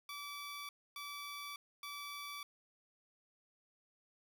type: tone bursts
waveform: 15% pulse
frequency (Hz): 1154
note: D6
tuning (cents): -31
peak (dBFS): -38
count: 3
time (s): 0.09-2.43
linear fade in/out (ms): 2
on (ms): 600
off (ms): 270
effects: none